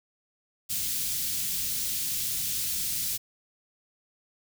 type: band-stop noise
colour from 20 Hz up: white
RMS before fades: -30 dBFS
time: 0.69-3.18 s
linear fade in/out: 20 ms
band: 180 to 3500 Hz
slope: 12 dB/octave
effects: none